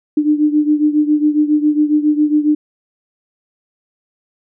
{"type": "beating tone pair", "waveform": "sine", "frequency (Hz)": [298.5, 305.8], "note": ["D4", "D#4"], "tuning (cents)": [28, -30], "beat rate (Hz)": 7.3, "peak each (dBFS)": [-12, -16], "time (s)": [0.17, 2.55], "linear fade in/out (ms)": 5, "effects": []}